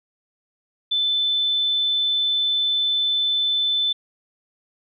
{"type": "tone", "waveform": "sine", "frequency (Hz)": 3520, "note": "A7", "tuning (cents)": 0, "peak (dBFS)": -18, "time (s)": [0.91, 3.93], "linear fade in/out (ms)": 10, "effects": []}